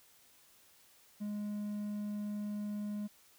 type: tone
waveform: triangle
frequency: 207.7 Hz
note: G#3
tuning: in tune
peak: -34 dBFS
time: 1.2-3.08 s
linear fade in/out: 20 ms
effects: white hiss -64 dBFS RMS until 3.38 s